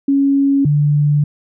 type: tone pair in turn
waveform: sine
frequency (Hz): 277.2 / 146.84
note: C#4 / D3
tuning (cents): 0 / 0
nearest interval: major seventh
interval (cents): 1100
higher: first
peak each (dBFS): -10 / -10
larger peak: neither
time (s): 0.08-0.65 / 0.65-1.24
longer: second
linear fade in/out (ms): 5
effects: none